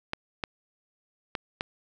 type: clicks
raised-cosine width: 0.3 ms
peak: -13 dBFS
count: 4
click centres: 0.134 / 0.438 / 1.352 / 1.609 s
effects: none